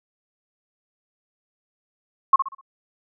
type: tone with echo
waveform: sine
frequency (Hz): 1084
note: C#6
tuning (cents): -39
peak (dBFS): -9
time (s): 2.33-2.36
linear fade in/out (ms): 5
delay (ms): 63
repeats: 4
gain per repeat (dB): -9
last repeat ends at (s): 2.612
effects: none